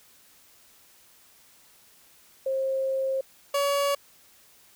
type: tone pair in turn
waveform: sine / 30% pulse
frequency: 533 / 565.3 Hz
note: C5 / C#5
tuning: +32 / +34 cents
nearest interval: minor second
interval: 102 cents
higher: second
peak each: -24 / -20 dBFS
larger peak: second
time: 2.46-3.21 / 3.54-3.95 s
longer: first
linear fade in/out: 5 ms
effects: white hiss -57 dBFS RMS until 4.75 s